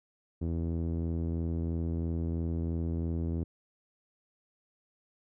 sawtooth tone with low-pass filter, 83 Hz, E2, 12 cents sharp, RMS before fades -32 dBFS, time 0.41-3.44 s, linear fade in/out 10 ms, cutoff 330 Hz, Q 1.4, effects none

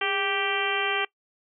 harmonic tone with a mistuned harmonic, 391.4 Hz, G4, 3 cents flat, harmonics 1 / 2 / 3 / 4 / 5 / 6 / 7 / 8, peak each -32 / -32 / -32 / -32 / -32 / -32 / -32 / -32 dBFS, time 0.01-1.05 s, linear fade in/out 5 ms, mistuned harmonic 1, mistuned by +65 cents, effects noise-tail reverb RT60 0.1 s tail -22 dB re dry

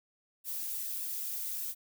violet noise with flanger, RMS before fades -37 dBFS, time 0.44-1.75 s, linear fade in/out 50 ms, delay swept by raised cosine 1.1 to 5.7 ms, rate 1.7 Hz, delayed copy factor +0.6, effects none

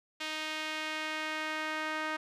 sawtooth tone with band-pass filter sweep, 311.1 Hz, D#4, in tune, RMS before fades -36 dBFS, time 0.2-2.17 s, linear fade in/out 10 ms, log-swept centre 3000 to 1600 Hz, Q 1.3, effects none

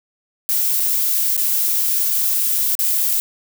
violet noise with dropouts, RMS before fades -18 dBFS, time 0.49-3.2 s, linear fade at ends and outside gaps 0 ms, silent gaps 0.798-0.802 / 1.366-1.377 / 2.104-2.108 / 2.752-2.791 s, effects none

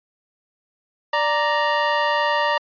25% pulse tone pair together, 587.3 / 932.3 Hz, D5 / A#5, 0 / 0 cents, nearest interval minor sixth, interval 800 cents, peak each -18 / -16 dBFS, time 1.13-2.58 s, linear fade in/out 5 ms, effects resampled to 11025 Hz

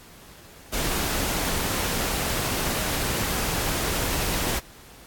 pink noise, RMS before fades -26 dBFS, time 0.72-4.6 s, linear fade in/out 20 ms, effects pink hiss -48 dBFS RMS until 5.06 s + AAC 64 kbps

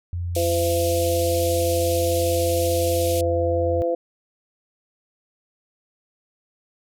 sine tone, 87.31 Hz, F2, in tune, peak -24 dBFS, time 0.13-3.82 s, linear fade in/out 0 ms
white band-pass noise, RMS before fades -32 dBFS, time 0.35-3.21 s, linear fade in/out 2 ms, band 2400 to 14000 Hz, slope 48 dB/octave
harmonic tone, 170 Hz, F3, 46 cents flat, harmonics 2 / 3 / 4, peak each -27 / -21 / -27 dBFS, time 0.36-3.95 s, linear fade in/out 5 ms
effects none

